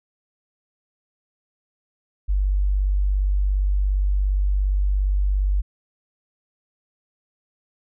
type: tone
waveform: sine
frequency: 48.64 Hz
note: G1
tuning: 13 cents flat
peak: -17 dBFS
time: 2.28-5.62 s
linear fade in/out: 20 ms
effects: none